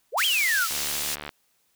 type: exponential two-way sweep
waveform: sine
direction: up then down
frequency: 392 to 3322 to 1255 Hz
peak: -21 dBFS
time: 0.12-0.68 s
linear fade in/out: 50 ms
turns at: 0.25 s
type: high-pass noise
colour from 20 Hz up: pink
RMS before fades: -29 dBFS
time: 0.17-1.16 s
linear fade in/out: 20 ms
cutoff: 3400 Hz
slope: 12 dB/octave
type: click train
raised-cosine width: 0.3 ms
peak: -18 dBFS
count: 44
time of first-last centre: 0.71-1.292 s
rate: 73.9 Hz
effects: white hiss -68 dBFS RMS until 1.75 s